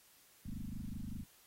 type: tone with frequency modulation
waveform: sine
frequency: 105.2 Hz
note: G#2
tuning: 23 cents sharp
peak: -40 dBFS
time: 0.45-1.24 s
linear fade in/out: 10 ms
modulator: 25.3 Hz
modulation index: 5.5
effects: white hiss -65 dBFS RMS until 1.46 s + AAC 48 kbps